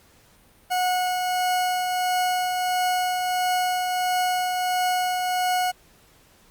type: tone with tremolo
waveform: 40% pulse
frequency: 730 Hz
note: F#5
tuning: 24 cents flat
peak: -19 dBFS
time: 0.7-5.72 s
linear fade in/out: 20 ms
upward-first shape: triangle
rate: 1.5 Hz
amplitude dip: 35%
effects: pink hiss -56 dBFS RMS until 6.5 s + Opus 48 kbps